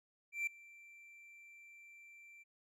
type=tone with ADSR envelope; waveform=triangle; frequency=2349 Hz; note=D7; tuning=in tune; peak=-31 dBFS; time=0.32-2.44 s; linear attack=150 ms; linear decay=4 ms; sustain=-23 dB; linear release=21 ms; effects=none